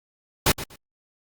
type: noise with echo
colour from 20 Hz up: pink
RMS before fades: -18 dBFS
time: 0.46-0.52 s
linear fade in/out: 5 ms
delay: 120 ms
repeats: 2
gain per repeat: -14 dB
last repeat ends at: 0.76 s
effects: Opus 48 kbps